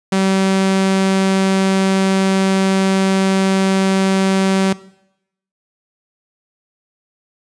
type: tone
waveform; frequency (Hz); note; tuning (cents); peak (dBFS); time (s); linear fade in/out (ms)
sawtooth; 191.9; G3; -37; -9; 0.12-4.73; 5
effects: noise-tail reverb RT60 0.8 s tail -19 dB re dry + resampled to 22050 Hz